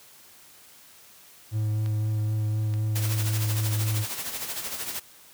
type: tone with vibrato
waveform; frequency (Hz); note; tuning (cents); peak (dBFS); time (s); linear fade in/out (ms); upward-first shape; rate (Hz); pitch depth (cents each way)
triangle; 107.5; A2; -40; -21; 1.51-4.06; 50; sine; 3.9; 14
type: clicks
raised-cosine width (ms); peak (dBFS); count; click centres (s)
0.2; -25; 3; 1.861 / 2.739 / 3.208
type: noise with tremolo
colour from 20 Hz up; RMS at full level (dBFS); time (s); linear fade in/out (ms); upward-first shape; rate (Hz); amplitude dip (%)
white; -31; 2.95-5; 10; sine; 13; 55
effects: white hiss -52 dBFS RMS until 5.33 s + high-pass 60 Hz 12 dB/octave